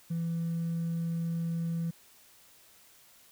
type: tone with hard clipping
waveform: triangle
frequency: 166.9 Hz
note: E3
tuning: 22 cents sharp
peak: -29 dBFS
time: 0.1-1.91 s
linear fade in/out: 10 ms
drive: 2 dB
effects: white hiss -59 dBFS RMS until 3.31 s